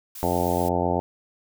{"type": "noise", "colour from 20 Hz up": "blue", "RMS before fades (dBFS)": -38, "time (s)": [0.15, 0.69], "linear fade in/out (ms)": 5}
{"type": "harmonic tone", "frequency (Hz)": 88, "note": "F2", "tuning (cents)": 14, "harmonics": [1, 2, 3, 4, 5, 6, 7, 8, 9, 10], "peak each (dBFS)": [-30, -30, -30, -30, -30, -30, -30, -30, -30, -30], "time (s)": [0.23, 1], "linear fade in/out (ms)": 0}
{"effects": []}